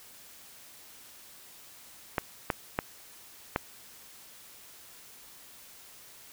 clicks, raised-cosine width 0.5 ms, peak -11 dBFS, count 4, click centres 2.182 / 2.502 / 2.789 / 3.561 s, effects white hiss -52 dBFS RMS until 6.32 s

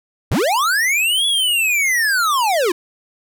square linear two-way sweep, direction up then down, 55 to 3417 to 322 Hz, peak -15 dBFS, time 0.31-2.72 s, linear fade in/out 5 ms, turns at 1.26 s, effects none

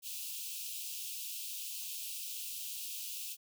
white high-pass noise, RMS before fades -42 dBFS, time 0.02-3.37 s, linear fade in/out 50 ms, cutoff 2500 Hz, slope 96 dB/octave, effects none

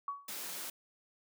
sine tone with exponential decay, 1125 Hz, C#6, 25 cents sharp, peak -32 dBFS, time 0.08-0.33 s, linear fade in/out 2 ms, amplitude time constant 54 ms
white high-pass noise, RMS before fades -42 dBFS, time 0.28-0.7 s, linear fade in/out 5 ms, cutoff 170 Hz, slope 24 dB/octave
effects none

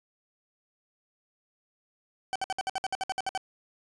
40% pulse tone bursts, 765 Hz, G5, 42 cents flat, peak -27 dBFS, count 13, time 2.33-3.376 s, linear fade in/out 0 ms, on 26 ms, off 59 ms, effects resampled to 22050 Hz + 9-bit

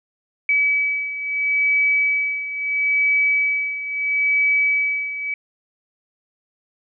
sine beating tone pair, 2286 / 2286.75 Hz, D7 / D7, -47 / -47 cents, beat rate 0.75 Hz, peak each -18 / -23 dBFS, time 0.49-5.34 s, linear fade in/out 2 ms, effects none

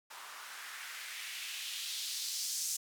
blue noise with band-pass filter sweep, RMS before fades -41 dBFS, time 0.1-2.77 s, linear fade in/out 10 ms, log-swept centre 980 to 6500 Hz, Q 1.8, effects none

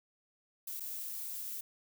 violet noise with dropouts, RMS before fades -41 dBFS, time 0.67-1.61 s, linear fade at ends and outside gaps 5 ms, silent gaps 0.798-0.804 s, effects none

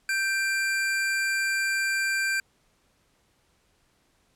square tone pair together, 1566.2 / 2376 Hz, G6 / D7, -2 / +20 cents, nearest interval perfect fifth, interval 722 cents, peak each -26 / -30 dBFS, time 0.09-2.4 s, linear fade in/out 2 ms, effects pink hiss -67 dBFS RMS until 4.35 s + low-pass 11000 Hz 12 dB/octave

